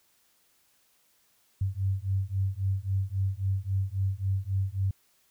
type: beating tone pair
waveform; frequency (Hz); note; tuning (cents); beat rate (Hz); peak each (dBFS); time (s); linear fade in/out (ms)
sine; 94.9 / 98.6; F#2 / G2; +44 / +11; 3.7; -29; 1.61-4.91; 5
effects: white hiss -67 dBFS RMS until 5.3 s

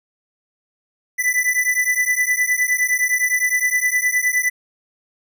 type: beating tone pair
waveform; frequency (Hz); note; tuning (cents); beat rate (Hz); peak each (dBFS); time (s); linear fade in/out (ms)
square; 1986 / 1995.7; B6 / B6; +9 / +18; 9.7; -20; 1.18-4.5; 20
effects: none

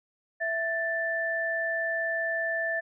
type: tone pair together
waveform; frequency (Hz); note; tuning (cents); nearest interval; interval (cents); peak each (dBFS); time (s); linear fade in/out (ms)
sine; 661 / 1764.7; E5 / A6; +5 / +5; octave + perfect fourth; 1700; -31 / -28; 0.4-2.81; 20
effects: none

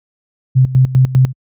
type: tone with tremolo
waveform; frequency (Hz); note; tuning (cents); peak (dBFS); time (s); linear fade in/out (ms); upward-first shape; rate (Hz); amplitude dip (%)
sine; 129.8; C3; -13; -5; 0.55-1.33; 20; square; 5; 80
effects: high-pass 60 Hz 12 dB/octave

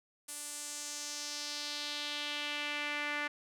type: tone with band-pass filter sweep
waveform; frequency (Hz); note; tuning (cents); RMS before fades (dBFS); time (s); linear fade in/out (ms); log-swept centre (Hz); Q
sawtooth; 293.7; D4; 0; -39; 0.28-3.28; 10; 9500 to 1900; 2.2
effects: none

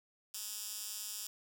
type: tone with high-pass filter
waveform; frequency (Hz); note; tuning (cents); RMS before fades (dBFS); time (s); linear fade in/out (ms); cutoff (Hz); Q
10% pulse; 210.6; G#3; +24; -43; 0.34-1.27; 2; 6300; 1
effects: none

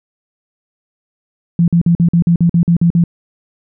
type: tone bursts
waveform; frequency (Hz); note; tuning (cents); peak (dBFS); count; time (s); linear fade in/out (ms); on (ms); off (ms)
sine; 170.4; F3; -42; -7; 11; 1.59-3.039; 2; 89; 47
effects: none

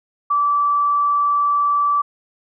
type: tone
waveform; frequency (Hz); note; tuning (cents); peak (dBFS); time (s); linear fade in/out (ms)
sine; 1159; D6; -23; -14; 0.3-2.02; 10
effects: none

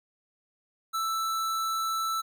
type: tone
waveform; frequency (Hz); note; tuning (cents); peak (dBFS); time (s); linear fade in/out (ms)
square; 1322; E6; +5; -28; 0.93-2.22; 20
effects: none

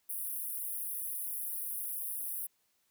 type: high-pass noise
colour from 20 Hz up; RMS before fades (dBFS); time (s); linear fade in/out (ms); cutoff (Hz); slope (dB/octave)
pink; -38; 0.09-2.47; 10; 9700; 96
effects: white hiss -75 dBFS RMS until 2.9 s

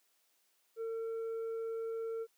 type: tone with tanh clipping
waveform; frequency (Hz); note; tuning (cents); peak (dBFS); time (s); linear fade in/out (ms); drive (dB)
sine; 452.9; A#4; -50; -36; 0.76-2.27; 50; 3
effects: white hiss -74 dBFS RMS until 2.37 s + high-pass 300 Hz 12 dB/octave

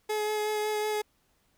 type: tone with vibrato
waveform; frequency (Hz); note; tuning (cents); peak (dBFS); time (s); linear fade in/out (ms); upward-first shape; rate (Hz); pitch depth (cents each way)
30% pulse; 424.8; G#4; +39; -25; 0.09-1.02; 10; sine; 5.4; 13
effects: pink hiss -70 dBFS RMS until 1.57 s

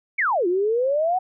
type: exponential two-way sweep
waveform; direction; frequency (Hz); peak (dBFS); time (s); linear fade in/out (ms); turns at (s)
sine; down then up; 2349 to 341.7 to 760; -18; 0.18-1.19; 10; 0.47
effects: none

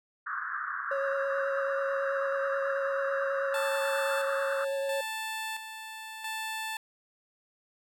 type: band-pass noise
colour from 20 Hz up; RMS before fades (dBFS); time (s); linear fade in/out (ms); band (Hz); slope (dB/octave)
white; -35; 0.26-4.65; 10; 1100 to 1700; 96
type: tone with vibrato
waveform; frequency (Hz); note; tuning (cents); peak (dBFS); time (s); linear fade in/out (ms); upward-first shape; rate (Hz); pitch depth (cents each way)
triangle; 550; C#5; -14; -27; 0.91-5.01; 5; sine; 9.2; 13
type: tone with tremolo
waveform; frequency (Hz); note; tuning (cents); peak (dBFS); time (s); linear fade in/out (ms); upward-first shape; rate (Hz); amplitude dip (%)
15% pulse; 880; A5; 0; -27; 3.54-6.77; 2; square; 0.74; 55
effects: none

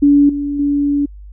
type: tone with level steps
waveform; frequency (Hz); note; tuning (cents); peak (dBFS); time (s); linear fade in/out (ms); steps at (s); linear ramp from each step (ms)
sine; 286.4; D4; -43; -6 / -17 / -12; 0.02-1.06; 10; 0.29 / 0.59; 5
effects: added 50 Hz sine -32 dBFS peak until 1.32 s

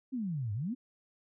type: exponential two-way sweep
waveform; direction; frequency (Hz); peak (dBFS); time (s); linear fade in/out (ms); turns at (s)
sine; down then up; 274.6 to 98 to 274.6; -32; 0.12-0.75; 20; 0.53
effects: none

